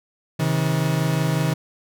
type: tone pair together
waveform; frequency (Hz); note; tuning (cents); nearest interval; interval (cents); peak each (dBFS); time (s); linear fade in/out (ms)
40% pulse; 134.54 / 160; C3 / D#3; +49 / +49; minor third; 300; -22 / -20; 0.39-1.54; 10
effects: none